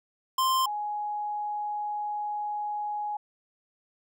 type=tone pair in turn; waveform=square / sine; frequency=1046.5 / 834.9 Hz; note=C6 / G#5; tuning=0 / +9 cents; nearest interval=major third; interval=391 cents; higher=first; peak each=-23 / -29 dBFS; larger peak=first; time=0.38-0.66 / 0.66-3.17 s; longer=second; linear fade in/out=5 ms; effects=none